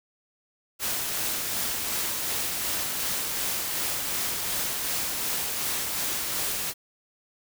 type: noise with tremolo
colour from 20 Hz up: white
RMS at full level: -28 dBFS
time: 0.79-6.74 s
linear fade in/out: 50 ms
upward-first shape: sine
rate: 2.7 Hz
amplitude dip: 25%
effects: none